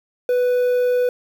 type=tone with quantisation; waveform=triangle; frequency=495.6 Hz; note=B4; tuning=6 cents sharp; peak=-13 dBFS; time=0.29-1.09 s; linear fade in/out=2 ms; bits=7; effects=none